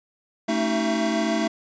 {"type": "tone cluster", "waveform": "square", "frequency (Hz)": [221.3, 275.8, 315.2, 378.6, 671], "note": ["A3", "C#4", "D#4", "F#4", "E5"], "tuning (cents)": [10, -9, 23, 40, 31], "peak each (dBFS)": [-26, -33, -27, -34, -28], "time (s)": [0.48, 1.48], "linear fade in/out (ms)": 10, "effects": ["resampled to 16000 Hz"]}